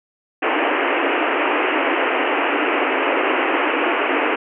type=band-pass noise; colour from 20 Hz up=pink; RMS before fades=-19 dBFS; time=0.42-4.36 s; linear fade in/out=10 ms; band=270 to 2900 Hz; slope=96 dB/octave; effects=none